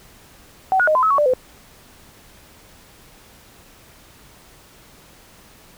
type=tone with pitch steps; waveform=sine; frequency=759 / 1452 / 619 / 1022 / 1289 / 1116 / 591 / 509 Hz; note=F#5 / F#6 / D#5 / C6 / E6 / C#6 / D5 / C5; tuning=+44 / -33 / -9 / -41 / -39 / +11 / +11 / -48 cents; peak=-13 dBFS; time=0.72-1.336 s; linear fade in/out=0 ms; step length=77 ms; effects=pink hiss -48 dBFS RMS until 5.77 s